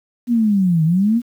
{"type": "linear two-way sweep", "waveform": "sine", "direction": "down then up", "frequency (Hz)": [245.4, 154.3, 245.4], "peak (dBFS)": -12, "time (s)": [0.27, 1.22], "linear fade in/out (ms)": 50, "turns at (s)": 0.84, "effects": ["8-bit"]}